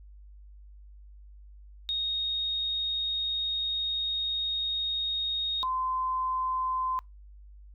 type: tone pair in turn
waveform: sine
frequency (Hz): 3729 / 1031.1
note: A#7 / C6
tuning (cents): 0 / -26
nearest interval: octave + minor seventh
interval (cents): 2226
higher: first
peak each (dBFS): -27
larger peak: neither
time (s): 1.89-5.63 / 5.63-6.99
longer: first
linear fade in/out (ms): 0
effects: noise-tail reverb RT60 0.2 s tail -25 dB re dry + added 50 Hz sine -47 dBFS peak until 7.74 s